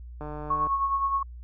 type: click train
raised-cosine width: 1 ms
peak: -24 dBFS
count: 70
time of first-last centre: 0.21-0.67 s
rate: 150 Hz
type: tone with tremolo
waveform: sine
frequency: 1100 Hz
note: C#6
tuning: 14 cents flat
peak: -21 dBFS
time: 0.5-1.23 s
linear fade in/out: 5 ms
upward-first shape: sine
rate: 9.6 Hz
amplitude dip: 50%
effects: added 60 Hz sine -39 dBFS peak until 1.43 s